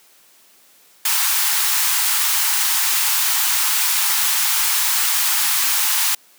white high-pass noise, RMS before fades -18 dBFS, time 1.05-6.15 s, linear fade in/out 5 ms, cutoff 790 Hz, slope 96 dB/octave, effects white hiss -52 dBFS RMS until 6.38 s + high-pass 200 Hz 12 dB/octave

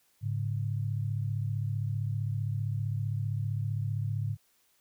sine tone pair together, 106 / 141.37 Hz, G#2 / C#3, +36 / +34 cents, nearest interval perfect fourth, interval 498 cents, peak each -30 / -34 dBFS, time 0.21-4.37 s, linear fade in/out 50 ms, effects white hiss -69 dBFS RMS until 4.8 s

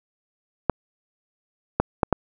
clicks, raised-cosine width 1 ms, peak -3 dBFS, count 4, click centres 0.697 / 1.8 / 2.032 / 2.127 s, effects none

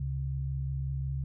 sine tone pair together, 70.29 / 135.8 Hz, C#2 / C#3, +25 / -35 cents, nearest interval major seventh, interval 1140 cents, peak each -34 / -32 dBFS, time 0-1.24 s, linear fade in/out 5 ms, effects none

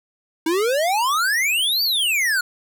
square exponential two-way sweep, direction up then down, 311.1 to 4697 to 1412 Hz, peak -18 dBFS, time 0.46-2.41 s, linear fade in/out 5 ms, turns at 1.83 s, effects none

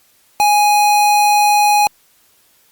square tone, 830.6 Hz, G#5, in tune, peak -10 dBFS, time 0.4-1.87 s, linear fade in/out 0 ms, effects white hiss -54 dBFS RMS until 2.71 s + Opus 48 kbps

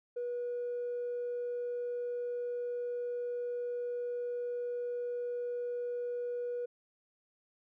triangle tone with tanh clipping, 485.1 Hz, B4, 31 cents flat, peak -34 dBFS, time 0.16-6.66 s, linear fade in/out 10 ms, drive 5 dB, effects none

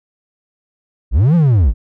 triangle linear two-way sweep, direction up then down, 43.65 to 177.4 to 43.65 Hz, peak -6 dBFS, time 1.11-1.74 s, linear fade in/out 50 ms, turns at 1.35 s, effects none

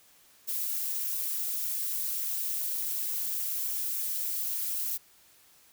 violet noise with flanger, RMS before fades -32 dBFS, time 0.47-4.98 s, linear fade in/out 20 ms, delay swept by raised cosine 0.21 to 5.51 ms, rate 3.4 Hz, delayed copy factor -0.5, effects white hiss -60 dBFS RMS until 5.72 s

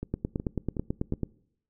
two click trains, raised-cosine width 3 ms, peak -20 / -15 dBFS, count 4 / 11, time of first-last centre 0.03-1.137 / 0.14-1.233 s, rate 2.71 / 9.15 Hz, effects noise-tail reverb RT60 0.7 s tail -23 dB re dry

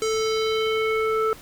square tone with low-pass filter sweep, 440 Hz, A4, in tune, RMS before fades -23 dBFS, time 0.02-1.33 s, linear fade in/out 0 ms, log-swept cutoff 7200 to 1300 Hz, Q 2.5, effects pink hiss -45 dBFS RMS until 1.41 s

